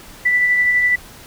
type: tone with tremolo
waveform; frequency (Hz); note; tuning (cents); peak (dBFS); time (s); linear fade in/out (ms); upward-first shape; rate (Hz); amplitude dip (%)
sine; 1975.5; B6; 0; -11; 0.25-0.96; 10; sine; 12; 30
effects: pink hiss -40 dBFS RMS until 1.26 s

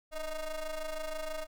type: ring-modulated tone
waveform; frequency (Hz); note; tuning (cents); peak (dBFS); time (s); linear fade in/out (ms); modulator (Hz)
45% pulse; 308.9; D#4; -12; -32; 0.11-1.47; 50; 322
effects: none

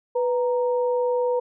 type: tone pair together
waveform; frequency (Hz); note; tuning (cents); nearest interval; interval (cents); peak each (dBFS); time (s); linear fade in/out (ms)
sine; 493.9 / 932.3; B4 / A#5; 0 / 0; major seventh; 1100; -20 / -29; 0.15-1.4; 10
effects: none

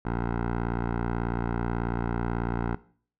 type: tone with low-pass filter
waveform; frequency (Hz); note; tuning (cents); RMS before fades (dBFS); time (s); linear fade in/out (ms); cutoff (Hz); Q
10% pulse; 58.27; A#1; 0; -29; 0.05-2.75; 5; 1300; 1.5
effects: noise-tail reverb RT60 0.5 s tail -19 dB re dry

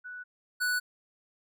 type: tone pair in turn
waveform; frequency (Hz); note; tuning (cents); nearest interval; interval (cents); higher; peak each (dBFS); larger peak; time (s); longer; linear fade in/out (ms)
sine / square; 1480 / 1480; F#6 / F#6; 0 / 0; unison; 0; neither; -39 / -27; second; 0.04-0.24 / 0.6-0.8; neither; 20
effects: none

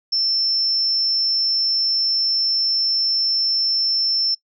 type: tone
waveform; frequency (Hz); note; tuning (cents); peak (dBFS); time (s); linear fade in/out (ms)
sine; 5350; E8; +25; -16; 0.12-4.35; 10
effects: noise-tail reverb RT60 0.1 s tail -25 dB re dry

